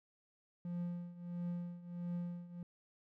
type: tone with tremolo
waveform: triangle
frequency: 174.61 Hz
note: F3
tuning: in tune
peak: -34 dBFS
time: 0.65-2.63 s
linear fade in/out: 2 ms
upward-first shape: triangle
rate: 1.5 Hz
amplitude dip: 85%
effects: none